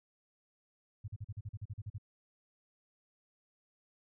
sine tone bursts, 103.83 Hz, G#2, in tune, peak -38 dBFS, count 12, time 1.04-1.983 s, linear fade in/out 10 ms, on 41 ms, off 41 ms, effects none

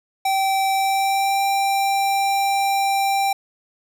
square tone with pitch glide, 775 to 787.6 Hz, G5 to G5, -20 to +8 cents, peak -18 dBFS, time 0.25-3.33 s, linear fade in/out 5 ms, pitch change +28 cents, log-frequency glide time 0.72-1.43 s, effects none

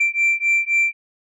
sine beating tone pair, 2349 / 2352.8 Hz, D7 / D7, 0 / +3 cents, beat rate 3.8 Hz, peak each -17 dBFS, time 0-0.93 s, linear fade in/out 10 ms, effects tanh soft clip ceiling -12 dBFS

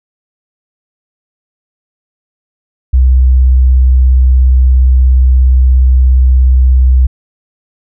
sine tone with vibrato, 63.9 Hz, C2, 40 cents flat, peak -3 dBFS, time 2.93-7.07 s, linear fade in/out 10 ms, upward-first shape square, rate 17 Hz, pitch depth 13 cents each way, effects none

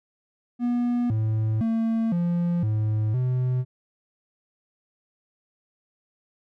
triangle tone with pitch steps, 241.9 / 109.5 / 225.8 / 173.2 / 107.8 / 126.8 Hz, B3 / A2 / A3 / F3 / A2 / B2, -36 / -8 / +45 / -14 / -35 / +46 cents, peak -19 dBFS, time 0.59-3.65 s, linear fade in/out 50 ms, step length 510 ms, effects none

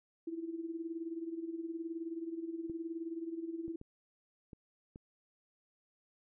sine tone with tremolo, 330.5 Hz, E4, 5 cents sharp, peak -35 dBFS, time 0.27-3.76 s, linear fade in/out 5 ms, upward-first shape sine, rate 19 Hz, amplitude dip 70%
clicks, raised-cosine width 3 ms, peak -36 dBFS, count 5, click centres 2.698 / 3.68 / 3.814 / 4.532 / 4.959 s
effects none

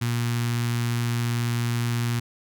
sawtooth tone with notch filter, 118.8 Hz, A#2, 33 cents sharp, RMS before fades -25 dBFS, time 0.01-2.2 s, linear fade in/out 10 ms, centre 550 Hz, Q 0.51, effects none

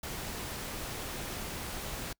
pink noise, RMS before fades -39 dBFS, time 0.03-2.13 s, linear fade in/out 5 ms, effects noise-tail reverb RT60 0.1 s tail -26 dB re dry

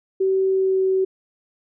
sine tone with pitch glide, 382.2 to 379.3 Hz, G4 to F#4, -44 to +43 cents, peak -16 dBFS, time 0.2-1.05 s, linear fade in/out 10 ms, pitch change -13 cents, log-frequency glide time 0.5-0.82 s, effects none

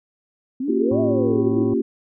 sine exponential two-way sweep, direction up then down, 246.9 to 659.3 to 305.7 Hz, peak -22 dBFS, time 0.6-1.64 s, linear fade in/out 5 ms, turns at 1 s
sine chord, G half-diminished seventh, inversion first, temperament equal, 233.1 / 277.2 / 349.2 / 392 Hz, Bb3 / Db4 / F4 / G4, 0 / 0 / 0 / 0 cents, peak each -23 dBFS, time 0.68-1.82 s, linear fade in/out 10 ms
harmonic tone, 110 Hz, A2, in tune, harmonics 1 / 3 / 5 / 7 / 9 / 10, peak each -26 / -35 / -38 / -41 / -44 / -46 dBFS, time 0.91-1.74 s, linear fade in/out 5 ms
effects none

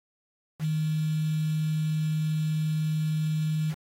sine tone with quantisation, 155.56 Hz, D#3, in tune, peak -24 dBFS, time 0.59-3.75 s, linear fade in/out 50 ms, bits 7, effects AAC 48 kbps

